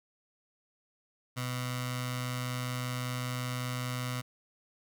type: tone with notch filter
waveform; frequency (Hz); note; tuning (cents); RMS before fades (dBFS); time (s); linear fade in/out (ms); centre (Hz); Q
15% pulse; 125.2; B2; +24; -35; 1.36-4.22; 20; 370; 0.51
effects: none